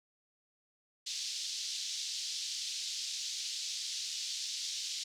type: band-pass noise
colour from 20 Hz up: pink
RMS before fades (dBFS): -39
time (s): 1.06-5.04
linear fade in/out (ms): 10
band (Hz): 3700 to 6300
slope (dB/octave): 24
effects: none